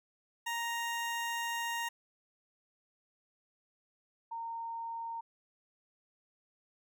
20% pulse / sine tone pair in turn, 934 / 919.5 Hz, A#5 / A#5, +3 / -24 cents, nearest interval unison, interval 27 cents, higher first, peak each -29 / -37 dBFS, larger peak first, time 0.46-1.89 / 4.31-5.21 s, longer first, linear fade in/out 10 ms, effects none

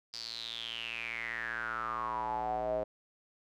square tone with band-pass filter sweep, 57.6 Hz, A#1, 20 cents flat, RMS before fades -37 dBFS, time 0.13-2.84 s, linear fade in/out 10 ms, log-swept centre 4900 to 580 Hz, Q 9.2, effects none

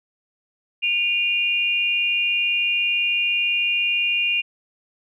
sine tone pair together, 2444 / 2794 Hz, D#7 / F7, -32 / 0 cents, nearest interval major second, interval 232 cents, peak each -21 dBFS, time 0.82-4.42 s, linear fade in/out 20 ms, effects none

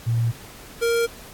sine / square tone pair in turn, 116.5 / 466 Hz, A#2 / A#4, -1 / -1 cents, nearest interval 2 octaves, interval 2400 cents, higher second, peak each -18 / -19 dBFS, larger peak first, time 0.06-0.32 / 0.81-1.07 s, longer neither, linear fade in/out 20 ms, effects pink hiss -43 dBFS RMS until 1.33 s + AAC 64 kbps

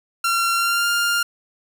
sawtooth tone with pitch glide, 1369 to 1401.8 Hz, F6 to F6, -35 to +6 cents, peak -14 dBFS, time 0.24-1.23 s, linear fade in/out 5 ms, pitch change +41 cents, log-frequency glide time 0.54-0.88 s, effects none

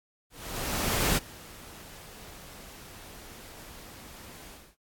pink noise with ADSR envelope, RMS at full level -25 dBFS, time 0.3-4.76 s, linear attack 870 ms, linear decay 21 ms, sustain -22 dB, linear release 250 ms, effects AAC 64 kbps

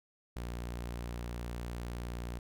sawtooth tone, 59.4 Hz, A#1, 33 cents sharp, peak -34 dBFS, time 0.36-2.39 s, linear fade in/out 5 ms, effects none

